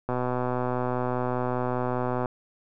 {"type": "click train", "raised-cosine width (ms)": 1, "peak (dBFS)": -14, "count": 272, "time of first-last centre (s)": [0.09, 2.258], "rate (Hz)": 125, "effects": []}